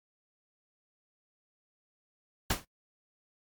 pink noise with exponential decay, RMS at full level -23 dBFS, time 2.5-2.65 s, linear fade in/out 5 ms, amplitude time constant 32 ms, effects noise-tail reverb RT60 0.1 s tail -22 dB re dry + MP3 96 kbps

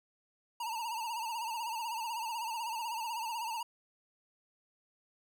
square tone with vibrato, 915 Hz, A#5, 32 cents flat, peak -36 dBFS, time 0.6-3.63 s, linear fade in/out 5 ms, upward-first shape sine, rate 16 Hz, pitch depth 87 cents each way, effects none

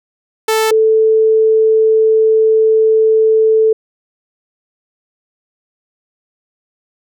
sawtooth / sine tone pair in turn, 440 / 440 Hz, A4 / A4, 0 / 0 cents, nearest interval unison, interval 0 cents, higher neither, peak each -7 dBFS, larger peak neither, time 0.48-0.71 / 0.71-3.73 s, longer second, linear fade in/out 5 ms, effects none

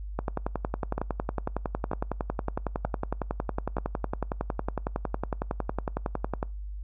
two click trains, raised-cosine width 1 ms, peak -14 / -15 dBFS, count 69 / 4, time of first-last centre 0.19-6.429 / 0.98-3.784 s, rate 10.9 / 1.07 Hz, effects noise-tail reverb RT60 0.3 s tail -25 dB re dry + added 50 Hz sine -34 dBFS peak until 6.83 s

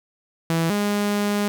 sawtooth tone pair in turn, 164.81 / 205.4 Hz, E3 / G#3, 0 / -19 cents, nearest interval major third, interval 381 cents, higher second, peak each -15 / -16 dBFS, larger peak first, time 0.5-0.7 / 0.7-1.48 s, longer second, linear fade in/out 0 ms, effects none

